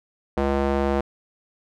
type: tone with band-pass filter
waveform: square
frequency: 69.2 Hz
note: C#2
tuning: 2 cents flat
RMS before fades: -22 dBFS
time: 0.37-1.01 s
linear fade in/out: 5 ms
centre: 560 Hz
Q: 0.9
effects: none